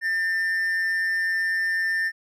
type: tone with amplitude modulation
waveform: triangle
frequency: 1798 Hz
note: A6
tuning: 37 cents sharp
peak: -18 dBFS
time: 0.01-2.12 s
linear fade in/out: 50 ms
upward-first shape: sine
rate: 182 Hz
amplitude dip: 40%
effects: none